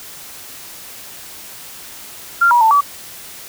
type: tone with pitch steps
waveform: sine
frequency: 1387 / 959 / 888 / 1147 Hz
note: F6 / A#5 / A5 / D6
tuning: -12 / +49 / +16 / -41 cents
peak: -8 dBFS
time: 2.41-2.81 s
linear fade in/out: 10 ms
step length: 100 ms
effects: white hiss -35 dBFS RMS until 3.48 s